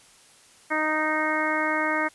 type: harmonic tone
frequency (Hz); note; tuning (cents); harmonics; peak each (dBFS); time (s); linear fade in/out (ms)
309.8; D#4; -7; 1 / 2 / 3 / 4 / 5 / 6 / 7; -30 / -30 / -30 / -30 / -30 / -30 / -30; 0.7-2.09; 20
effects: white hiss -54 dBFS RMS until 2.14 s + resampled to 24000 Hz